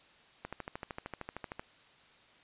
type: click train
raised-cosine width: 0.5 ms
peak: -24 dBFS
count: 16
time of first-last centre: 0.45-1.595 s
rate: 13.1 Hz
effects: white hiss -61 dBFS RMS until 2.43 s + resampled to 8000 Hz